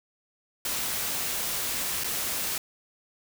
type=noise with dropouts; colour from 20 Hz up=white; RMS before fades=-30 dBFS; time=0.65-2.58 s; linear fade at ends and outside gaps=2 ms; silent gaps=2.037-2.043 s; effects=none